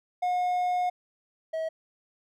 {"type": "tone pair in turn", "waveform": "triangle", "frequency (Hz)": [721, 642.3], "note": ["F#5", "E5"], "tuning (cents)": [-45, -45], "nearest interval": "major second", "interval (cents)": 200, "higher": "first", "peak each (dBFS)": [-22, -26], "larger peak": "first", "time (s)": [[0.22, 0.9], [1.53, 1.69]], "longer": "first", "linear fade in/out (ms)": 10, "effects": []}